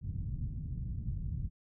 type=low-pass noise; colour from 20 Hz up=white; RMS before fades=-37 dBFS; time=0.01-1.5 s; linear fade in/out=50 ms; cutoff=140 Hz; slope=24 dB/octave; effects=none